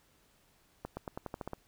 accelerating click train, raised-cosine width 1 ms, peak -24 dBFS, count 9, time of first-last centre 0.85-1.533 s, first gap 120 ms, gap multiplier 0.9, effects pink hiss -68 dBFS RMS until 1.67 s

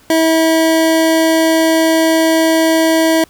square tone pair together, 323.3 / 646.6 Hz, E4 / E5, -34 / -34 cents, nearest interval octave, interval 1200 cents, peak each -12 / -14 dBFS, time 0.1-3.24 s, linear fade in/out 2 ms, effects pink hiss -47 dBFS RMS until 3.29 s

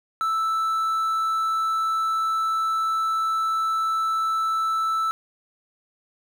triangle tone with quantisation, 1318.5 Hz, E6, in tune, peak -19 dBFS, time 0.21-5.11 s, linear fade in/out 0 ms, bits 8, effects none

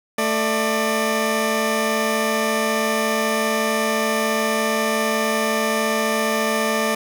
15% pulse tone pair together, 221.3 / 594.9 Hz, A3 / D5, +10 / +22 cents, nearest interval octave + perfect fourth, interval 1712 cents, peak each -15 dBFS, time 0.18-6.95 s, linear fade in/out 5 ms, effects none

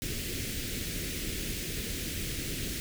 pink band-stop noise, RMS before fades -35 dBFS, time 0.02-2.8 s, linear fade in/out 0 ms, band 440 to 1900 Hz, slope 24 dB/octave, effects none

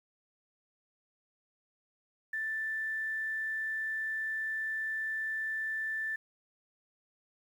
sine tone with quantisation, 1765 Hz, A6, 5 cents sharp, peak -32 dBFS, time 2.33-6.16 s, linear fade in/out 5 ms, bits 10, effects none

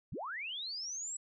sine linear sweep, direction up, 58.27 to 7880 Hz, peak -38 dBFS, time 0.12-1.17 s, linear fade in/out 5 ms, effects none

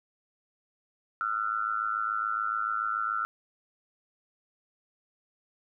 sine tone with amplitude modulation, 1354 Hz, E6, 46 cents sharp, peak -23 dBFS, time 1.21-3.25 s, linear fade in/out 0 ms, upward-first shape sine, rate 107 Hz, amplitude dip 95%, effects none

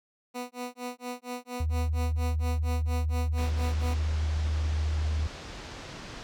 15% pulse tone with tremolo, 246.9 Hz, B3, in tune, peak -26 dBFS, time 0.34-3.95 s, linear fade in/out 20 ms, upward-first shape sine, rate 4.3 Hz, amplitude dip 100%
sine tone with pitch glide, 77.78 to 77.06 Hz, D#2 to D#2, 0 to -16 cents, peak -25 dBFS, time 1.6-5.27 s, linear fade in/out 5 ms, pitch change -16 cents, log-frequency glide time 1.73-3.46 s
pink low-pass noise, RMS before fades -42 dBFS, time 3.38-6.23 s, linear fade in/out 0 ms, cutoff 6200 Hz, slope 24 dB/octave
effects none

